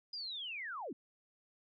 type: linear sweep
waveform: sine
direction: down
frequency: 4978 to 202.5 Hz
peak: -40 dBFS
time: 0.13-0.93 s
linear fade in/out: 5 ms
effects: none